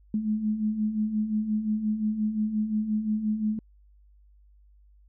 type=beating tone pair; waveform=sine; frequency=210 / 215.7 Hz; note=G#3 / A3; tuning=+19 / -34 cents; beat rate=5.7 Hz; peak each=-32 / -25 dBFS; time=0.14-3.59 s; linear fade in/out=2 ms; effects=added 50 Hz sine -54 dBFS peak until 5.08 s